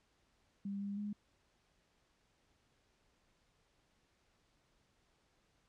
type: tone with pitch steps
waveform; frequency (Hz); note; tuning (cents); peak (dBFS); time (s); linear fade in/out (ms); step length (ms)
sine; 199.2 / 200.9 / 206.8; G3 / G3 / G#3; +28 / +43 / -7; -38; 0.65-1.13; 5; 160
effects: pink hiss -75 dBFS RMS until 5.68 s + low-pass 7000 Hz 12 dB/octave